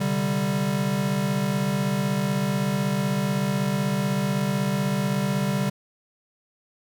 square chord, C suspended second, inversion none, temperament equal, 130.81 / 146.83 / 196 Hz, C3 / D3 / G3, 0 / 0 / 0 cents, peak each -31 / -28 / -25 dBFS, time 0-5.7 s, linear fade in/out 10 ms, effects none

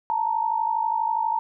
sine tone pair together, 880 / 932.3 Hz, A5 / A#5, 0 / 0 cents, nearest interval minor second, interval 100 cents, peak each -24 dBFS, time 0.1-1.39 s, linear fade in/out 0 ms, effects none

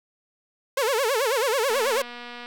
sawtooth tone with vibrato, 493.8 Hz, B4, in tune, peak -17 dBFS, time 0.77-2.02 s, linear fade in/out 5 ms, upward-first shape sine, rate 9.2 Hz, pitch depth 240 cents each way
click train, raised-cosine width 0.3 ms, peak -23 dBFS, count 184, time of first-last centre 1.7-2.459 s, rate 241 Hz
effects none

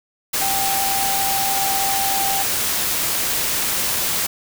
sine tone in noise, 784 Hz, G5, in tune, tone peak -22 dBFS, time 0.41-2.43 s, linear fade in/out 10 ms, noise white, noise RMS -21 dBFS, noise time 0.33-4.27 s, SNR -4 dB, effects none

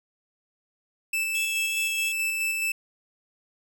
45% pulse tone with tremolo, 2637 Hz, E7, in tune, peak -24 dBFS, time 1.13-2.72 s, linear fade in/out 5 ms, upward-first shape square, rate 4.7 Hz, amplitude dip 25%
sawtooth tone with vibrato, 3328 Hz, G#7, 3 cents sharp, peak -31 dBFS, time 1.35-2.12 s, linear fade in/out 2 ms, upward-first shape sine, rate 2.8 Hz, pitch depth 21 cents each way
effects none

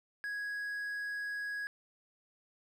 triangle tone, 1661.2 Hz, G#6, in tune, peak -34 dBFS, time 0.24-1.67 s, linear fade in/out 0 ms, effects 12-bit

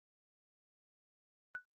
sine tone with exponential decay, 1480 Hz, F#6, in tune, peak -35 dBFS, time 1.55-1.65 s, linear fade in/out 0 ms, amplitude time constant 20 ms, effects Opus 24 kbps

